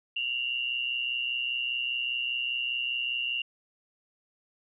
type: tone pair together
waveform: sine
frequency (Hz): 2757 / 2882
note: F7 / F#7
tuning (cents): -23 / -46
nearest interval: minor second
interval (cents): 77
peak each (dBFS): -30 / -32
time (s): 0.16-3.42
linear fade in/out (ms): 5
effects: none